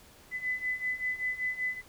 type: beating tone pair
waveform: sine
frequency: 2004 / 2009.2 Hz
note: B6 / B6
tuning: +25 / +29 cents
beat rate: 5.2 Hz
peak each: -35 / -32 dBFS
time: 0.31-1.82 s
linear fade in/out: 50 ms
effects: pink hiss -56 dBFS RMS until 1.88 s